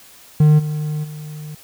triangle tone with level steps, 151.7 Hz, D#3, 44 cents flat, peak -6 / -18 / -27 dBFS, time 0.4-1.55 s, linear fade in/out 5 ms, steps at 0.58 / 1.03 s, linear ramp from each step 20 ms, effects white hiss -45 dBFS RMS until 1.63 s

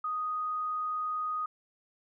sine tone, 1244.5 Hz, D#6, in tune, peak -30 dBFS, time 0.04-1.46 s, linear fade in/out 5 ms, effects none

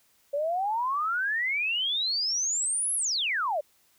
sine exponential two-way sweep, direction up then down, 554.4 to 11290 to 554.4 Hz, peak -25 dBFS, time 0.33-3.61 s, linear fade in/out 10 ms, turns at 2.95 s, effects white hiss -65 dBFS RMS until 3.98 s

